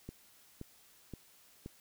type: click train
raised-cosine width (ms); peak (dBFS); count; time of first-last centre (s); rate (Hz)
3; -30; 4; 0.09-1.661; 1.91
effects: white hiss -63 dBFS RMS until 1.8 s